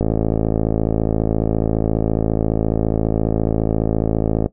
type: click train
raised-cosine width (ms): 2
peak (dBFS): -4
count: 244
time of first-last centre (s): 0.01-4.461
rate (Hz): 54.6
effects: noise-tail reverb RT60 0.1 s tail -17 dB re dry